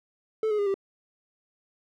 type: tone with pitch steps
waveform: triangle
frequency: 437.5 / 421.6 / 406.3 / 391.6 Hz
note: A4 / G#4 / G#4 / G4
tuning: -10 / +26 / -38 / -2 cents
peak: -21 dBFS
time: 0.43-0.742 s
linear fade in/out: 2 ms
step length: 78 ms
effects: none